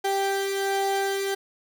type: tone pair together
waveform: 30% pulse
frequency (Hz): 392.7 / 784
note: G4 / G5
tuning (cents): +3 / 0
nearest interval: octave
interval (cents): 1197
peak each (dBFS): -22 / -27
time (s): 0.04-1.35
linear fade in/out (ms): 10
effects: none